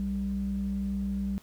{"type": "tone pair together", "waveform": "sine", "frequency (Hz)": [61.74, 196.69], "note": ["B1", "G3"], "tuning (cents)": [0, 6], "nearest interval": "octave + minor sixth", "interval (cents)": 2006, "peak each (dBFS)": [-34, -28], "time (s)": [0, 1.38], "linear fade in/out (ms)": 0, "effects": ["tanh soft clip ceiling -22 dBFS", "pink hiss -58 dBFS RMS until 1.42 s"]}